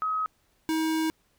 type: tone pair in turn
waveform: sine / square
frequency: 1271 / 318.5 Hz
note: D#6 / D#4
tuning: +36 / +41 cents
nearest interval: 2 octaves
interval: 2395 cents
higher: first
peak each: -25 dBFS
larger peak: neither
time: 0.02-0.26 / 0.69-1.1 s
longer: second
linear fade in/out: 0 ms
effects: pink hiss -68 dBFS RMS until 1.38 s